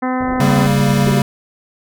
harmonic tone, 255.3 Hz, C4, 42 cents flat, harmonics 1 / 2 / 3 / 4 / 5 / 6 / 7 / 8, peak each -18 / -25 / -23 / -26 / -28 / -34 / -31 / -34 dBFS, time 0.02-0.67 s, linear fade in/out 10 ms
pink low-pass noise, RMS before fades -29 dBFS, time 0.2-1.14 s, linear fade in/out 10 ms, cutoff 810 Hz, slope 96 dB/octave
square chord, G diminished, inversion second, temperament equal, 138.59 / 196 / 233.1 Hz, Db3 / G3 / Bb3, 0 / 0 / 0 cents, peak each -15 / -17 / -20 dBFS, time 0.4-1.22 s, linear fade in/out 2 ms
sine tone bursts, 396.2 Hz, G4, 18 cents sharp, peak -16 dBFS, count 3, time 1.07-1.193 s, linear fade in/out 0 ms, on 23 ms, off 27 ms
effects none

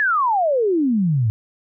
sine exponential sweep, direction down, 1762 to 103.83 Hz, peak -15 dBFS, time 0-1.3 s, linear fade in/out 0 ms, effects none

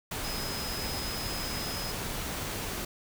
sine tone in noise, 5070 Hz, D#8, 32 cents sharp, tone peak -38 dBFS, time 0.24-1.92 s, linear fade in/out 5 ms, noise pink, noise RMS -35 dBFS, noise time 0.11-2.85 s, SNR -6 dB, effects none

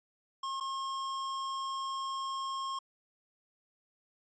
square tone with dropouts, 1075 Hz, C6, 47 cents sharp, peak -35 dBFS, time 0.43-2.79 s, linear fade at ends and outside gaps 5 ms, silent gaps 0.601-0.607 s, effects resampled to 16000 Hz

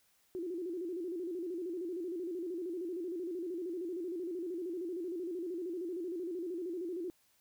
sine tone with vibrato, 350 Hz, F4, 4 cents sharp, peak -36 dBFS, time 0.35-7.1 s, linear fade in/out 0 ms, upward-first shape square, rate 13 Hz, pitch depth 90 cents each way, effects white hiss -71 dBFS RMS until 7.4 s

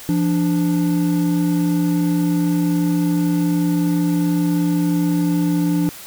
triangle tone pair together, 171.45 / 294.2 Hz, F3 / D4, -32 / +3 cents, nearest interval major sixth, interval 935 cents, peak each -16 dBFS, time 0.09-5.89 s, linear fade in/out 0 ms, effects white hiss -37 dBFS RMS until 6.06 s

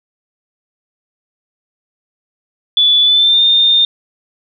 sine tone with pitch glide, 3457 to 3629 Hz, A7 to A#7, -31 to -47 cents, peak -7 dBFS, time 2.77-3.85 s, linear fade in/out 2 ms, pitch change +84 cents, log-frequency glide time 3.02-3.43 s, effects none

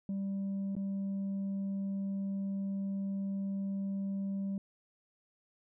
sine tone with dropouts, 196 Hz, G3, in tune, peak -30 dBFS, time 0.09-4.58 s, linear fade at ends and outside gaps 2 ms, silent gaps 0.753-0.765 s, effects tanh soft clip ceiling -32 dBFS

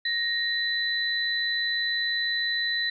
sine tone pair together, 1867 / 3993 Hz, A#6 / B7, +2 / +18 cents, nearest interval octave + minor second, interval 1316 cents, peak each -27 dBFS, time 0.05-2.9 s, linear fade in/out 5 ms, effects none

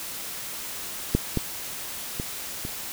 clicks, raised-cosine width 3 ms, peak -6 / -10 / -16 / -20 dBFS, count 4, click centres 1.15 / 1.373 / 2.199 / 2.651 s, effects white hiss -35 dBFS RMS until 2.92 s

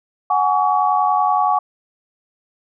sine chord, F# suspended second, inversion none, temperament equal with one note detuned, 740 / 830.6 / 1132.7 Hz, F#5 / G#5 / C#6, 0 / 0 / +37 cents, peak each -18 dBFS, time 0.3-1.59 s, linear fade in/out 5 ms, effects none

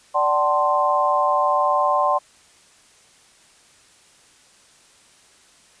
sine chord, D dominant seventh, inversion none, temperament equal with one note detuned, 587.3 / 759 / 880 / 1046.5 Hz, D5 / F#5 / A5 / C6, 0 / +44 / 0 / 0 cents, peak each -22 / -22 / -25 / -19 dBFS, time 0.14-2.19 s, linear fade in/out 20 ms, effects white hiss -53 dBFS RMS until 5.8 s + resampled to 22050 Hz

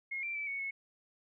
sine tone with pitch steps, 2154 / 2354 / 2313 / 2221 / 2192 Hz, C7 / D7 / D7 / C#7 / C#7, +50 / +3 / -27 / +3 / -20 cents, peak -35 dBFS, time 0.11-0.71 s, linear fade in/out 10 ms, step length 120 ms, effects none

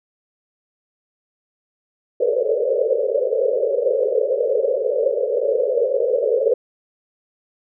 white band-pass noise, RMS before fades -19 dBFS, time 2.2-6.54 s, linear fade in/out 5 ms, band 420 to 570 Hz, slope 96 dB/octave, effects none

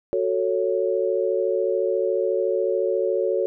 sine chord, F# minor, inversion none, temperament just, 370 / 444 / 555 Hz, F#4 / A4 / C#5, 0 / +16 / +2 cents, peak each -24 dBFS, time 0.13-3.46 s, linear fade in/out 0 ms, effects none

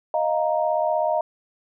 sine chord, Eb suspended second, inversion none, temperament equal, 622.3 / 698.5 / 932.3 Hz, Eb5 / F5 / Bb5, 0 / 0 / 0 cents, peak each -22 / -24 / -26 dBFS, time 0.14-1.21 s, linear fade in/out 2 ms, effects none

